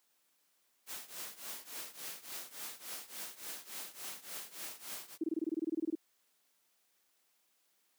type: noise with tremolo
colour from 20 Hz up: white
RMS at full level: -42 dBFS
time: 0.86-5.18 s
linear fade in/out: 50 ms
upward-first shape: triangle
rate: 3.5 Hz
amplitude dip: 90%
type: tone bursts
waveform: sine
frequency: 321.4 Hz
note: E4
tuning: 44 cents flat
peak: -30 dBFS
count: 15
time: 5.21-5.952 s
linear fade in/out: 5 ms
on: 28 ms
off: 23 ms
effects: white hiss -75 dBFS RMS until 7.98 s + high-pass 200 Hz 12 dB/octave